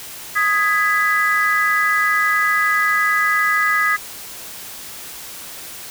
sine chord, G# minor, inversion second, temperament just, 1245.9 / 1661.2 / 1993.5 Hz, D#6 / G#6 / B6, +2 / 0 / +16 cents, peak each -18 dBFS, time 0.35-3.97 s, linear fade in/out 20 ms, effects tanh soft clip ceiling -6 dBFS + white hiss -34 dBFS RMS until 5.9 s

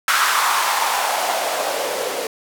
blue noise with band-pass filter sweep, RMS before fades -20 dBFS, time 0.08-2.27 s, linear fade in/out 2 ms, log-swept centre 1300 to 450 Hz, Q 3.5, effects none

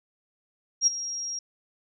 sine tone with ADSR envelope, 5620 Hz, F8, 10 cents sharp, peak -15 dBFS, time 0.81-1.39 s, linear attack 58 ms, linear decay 18 ms, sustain -15 dB, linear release 3 ms, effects none

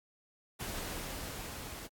pink noise with level ramp, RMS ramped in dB -39 to -45 dBFS, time 0.59-1.88 s, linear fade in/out 20 ms, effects AAC 64 kbps

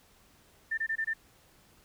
sine tone bursts, 1789 Hz, A6, 28 cents sharp, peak -28 dBFS, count 5, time 0.71-1.137 s, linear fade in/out 10 ms, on 67 ms, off 23 ms, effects pink hiss -62 dBFS RMS until 1.84 s

